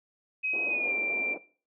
sine tone with pitch glide, 2533 to 2363 Hz, D#7 to D7, +30 to +10 cents, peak -26 dBFS, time 0.43-1.35 s, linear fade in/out 20 ms, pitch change -120 cents, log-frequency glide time 0.67-0.94 s
white band-pass noise, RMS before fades -41 dBFS, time 0.53-1.38 s, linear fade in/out 5 ms, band 270 to 660 Hz, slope 24 dB/octave
effects noise-tail reverb RT60 0.4 s tail -17 dB re dry

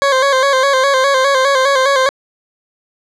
20% pulse tone with vibrato, 539 Hz, C#5, 49 cents flat, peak -5 dBFS, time 0.02-2.09 s, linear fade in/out 0 ms, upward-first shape square, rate 4.9 Hz, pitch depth 56 cents each way, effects low-pass 6000 Hz 12 dB/octave

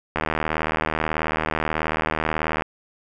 click train, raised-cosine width 0.5 ms, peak -7 dBFS, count 194, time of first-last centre 0.16-2.622 s, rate 78.4 Hz, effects none

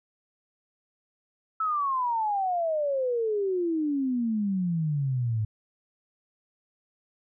sine exponential sweep, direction down, 1318.5 to 105.5 Hz, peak -24 dBFS, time 1.6-5.45 s, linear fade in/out 5 ms, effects none

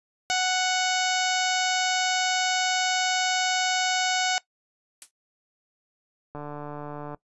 harmonic tone, 740 Hz, F#5, in tune, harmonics 1 / 2 / 3 / 4 / 5 / 6 / 7 / 8 / 9 / 10, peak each -26 / -29 / -31 / -32 / -33 / -34 / -34 / -35 / -36 / -36 dBFS, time 0.3-4.38 s, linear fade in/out 0 ms
blue noise with exponential decay, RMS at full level -34 dBFS, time 5.02-5.11 s, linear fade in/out 1 ms, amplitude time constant 18 ms
click train, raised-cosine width 1 ms, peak -23 dBFS, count 118, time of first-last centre 6.35-7.146 s, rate 147 Hz
effects noise-tail reverb RT60 0.1 s tail -20 dB re dry + resampled to 24000 Hz

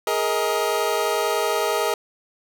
25% pulse chord, Ab suspended second, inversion none, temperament equal with one note detuned, 415.3 / 466.2 / 630.9 Hz, Ab4 / Bb4 / Eb5, 0 / 0 / +24 cents, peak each -21 dBFS, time 0.07-1.94 s, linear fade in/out 2 ms, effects none

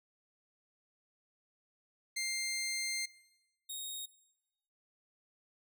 15% pulse tone pair in turn, 2100 / 3742 Hz, C7 / A#7, +6 / +6 cents, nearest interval minor seventh, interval 1000 cents, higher second, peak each -28 / -33 dBFS, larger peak first, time 2.16-3.06 / 3.69-4.06 s, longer first, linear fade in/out 10 ms, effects noise-tail reverb RT60 1.0 s tail -19 dB re dry

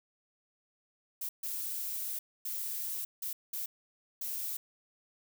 violet noise bursts at uneven times, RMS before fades -37 dBFS, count 6, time 1.21-1.29 / 1.43-2.19 / 2.45-3.05 / 3.22-3.33 / 3.53-3.66 / 4.21-4.57 s, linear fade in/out 5 ms, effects none

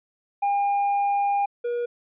triangle tone pair in turn, 806 / 479.3 Hz, G5 / A#4, +48 / +48 cents, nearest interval major sixth, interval 900 cents, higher first, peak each -18 / -22 dBFS, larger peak first, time 0.42-1.46 / 1.64-1.86 s, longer first, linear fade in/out 10 ms, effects resampled to 8000 Hz

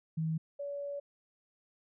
sine tone pair in turn, 160 / 569.1 Hz, D#3 / C#5, +49 / +45 cents, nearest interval octave + minor seventh, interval 2196 cents, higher second, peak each -30 / -36 dBFS, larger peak first, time 0.17-0.38 / 0.59-1 s, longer second, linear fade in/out 10 ms, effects none

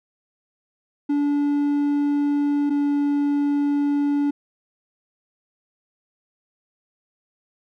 triangle tone pair in turn, 288.6 / 287.4 Hz, D4 / D4, -30 / -37 cents, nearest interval unison, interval 7 cents, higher first, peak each -16 dBFS, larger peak neither, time 1.09-2.7 / 2.7-4.31 s, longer neither, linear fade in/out 10 ms, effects none

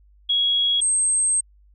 sine tone pair in turn, 3322 / 8371 Hz, G#7 / C9, 0 / 0 cents, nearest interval octave + major third, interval 1600 cents, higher second, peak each -17 dBFS, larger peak neither, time 0.29-0.81 / 0.81-1.41 s, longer second, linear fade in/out 10 ms, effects added 50 Hz sine -51 dBFS peak until 1.74 s

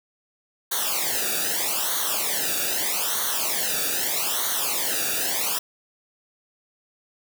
white noise with flanger, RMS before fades -25 dBFS, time 0.71-5.59 s, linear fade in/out 10 ms, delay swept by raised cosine 0.39 to 0.97 ms, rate 0.8 Hz, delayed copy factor -0.9, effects none

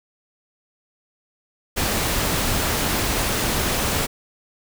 pink noise, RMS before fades -22 dBFS, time 1.76-4.07 s, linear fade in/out 20 ms, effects none

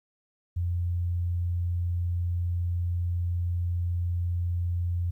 sine tone, 87.31 Hz, F2, in tune, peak -25 dBFS, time 0.56-5.11 s, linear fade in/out 10 ms, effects 11-bit

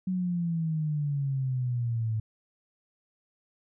sine exponential sweep, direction down, 187.5 to 108.6 Hz, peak -26 dBFS, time 0.07-2.2 s, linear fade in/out 5 ms, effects none

